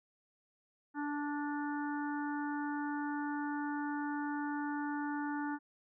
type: harmonic tone with a mistuned harmonic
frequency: 292 Hz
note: D4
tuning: 10 cents flat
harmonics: 1 / 3 / 4 / 5 / 6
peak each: -36 / -41 / -49 / -44 / -50 dBFS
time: 0.94-5.59 s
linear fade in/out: 50 ms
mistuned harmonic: 6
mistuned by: +15 cents
effects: none